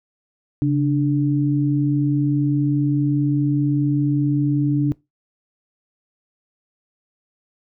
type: tone pair together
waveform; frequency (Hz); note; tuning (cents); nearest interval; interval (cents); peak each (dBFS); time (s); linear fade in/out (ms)
sine; 138.61 / 293.7; C#3 / D4; 0 / 0; octave + minor second; 1300; -18 / -18; 0.62-4.92; 0
effects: noise-tail reverb RT60 0.2 s tail -21 dB re dry